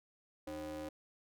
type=ring-modulated tone; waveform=square; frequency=115.4 Hz; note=A#2; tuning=17 cents flat; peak=-39 dBFS; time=0.47-0.89 s; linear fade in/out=5 ms; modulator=421 Hz; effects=none